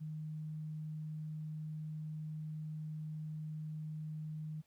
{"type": "tone", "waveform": "sine", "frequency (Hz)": 154.7, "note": "D#3", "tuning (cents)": -10, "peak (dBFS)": -40, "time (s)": [0, 4.62], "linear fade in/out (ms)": 20, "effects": ["pink hiss -75 dBFS RMS until 4.66 s"]}